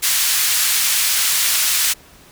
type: band-pass noise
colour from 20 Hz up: white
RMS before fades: -17 dBFS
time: 0.02-1.94 s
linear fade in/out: 20 ms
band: 1600 to 14000 Hz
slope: 12 dB/octave
effects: pink hiss -46 dBFS RMS until 2.31 s